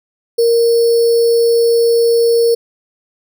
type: tone with sample-and-hold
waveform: sine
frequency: 466.2 Hz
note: A#4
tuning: in tune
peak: -8 dBFS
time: 0.38-2.55 s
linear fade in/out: 10 ms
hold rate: 4900 Hz
effects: none